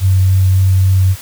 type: tone with vibrato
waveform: sine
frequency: 94.4 Hz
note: F#2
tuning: 35 cents sharp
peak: -7 dBFS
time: 0-1.16 s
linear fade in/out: 50 ms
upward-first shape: sine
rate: 3.6 Hz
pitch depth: 11 cents each way
effects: white hiss -33 dBFS RMS until 1.21 s